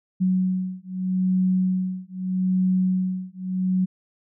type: beating tone pair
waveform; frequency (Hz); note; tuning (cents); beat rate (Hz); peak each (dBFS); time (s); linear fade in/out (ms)
sine; 185 / 185.8; F#3 / F#3; 0 / +7; 0.8; -23; 0.2-3.86; 20
effects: none